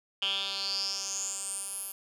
10% pulse tone with band-pass filter sweep, 196 Hz, G3, in tune, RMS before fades -34 dBFS, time 0.22-1.92 s, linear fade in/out 2 ms, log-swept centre 3100 to 12000 Hz, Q 8, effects none

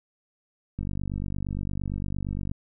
click train, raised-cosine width 5 ms, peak -19 dBFS, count 85, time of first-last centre 0.79-2.515 s, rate 48.7 Hz, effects none

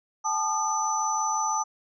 sine tone cluster, 785 / 871 / 1216 / 5990 Hz, G5 / A5 / D#6 / F#8, +2 / -18 / -40 / +20 cents, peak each -35 / -27 / -29 / -30 dBFS, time 0.24-1.64 s, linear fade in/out 20 ms, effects none

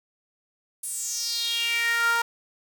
sawtooth tone with high-pass filter sweep, 466.2 Hz, A#4, in tune, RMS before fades -26 dBFS, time 0.83-2.22 s, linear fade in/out 5 ms, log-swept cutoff 10000 to 1100 Hz, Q 5, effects none

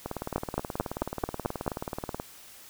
two click trains, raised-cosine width 1 ms, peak -12 / -18 dBFS, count 7 / 41, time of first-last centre 0.36-1.679 / 0.06-2.199 s, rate 4.55 / 18.7 Hz, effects white hiss -50 dBFS RMS until 2.69 s

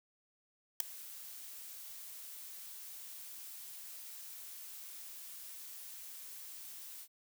blue noise with ADSR envelope, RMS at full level -25 dBFS, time 0.8-7.08 s, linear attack 3 ms, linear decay 4 ms, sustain -24 dB, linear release 61 ms, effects none

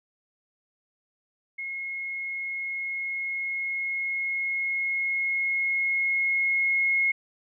sine tone with level ramp, 2163 Hz, C#7, 43 cents flat, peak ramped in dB -31 to -20 dBFS, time 1.58-7.12 s, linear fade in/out 10 ms, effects none

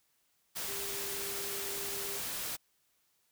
sine tone in noise, 398.5 Hz, G4, 28 cents sharp, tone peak -44 dBFS, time 0.67-2.19 s, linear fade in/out 20 ms, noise white, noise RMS -38 dBFS, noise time 0.55-2.57 s, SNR -9 dB, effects white hiss -74 dBFS RMS until 3.31 s

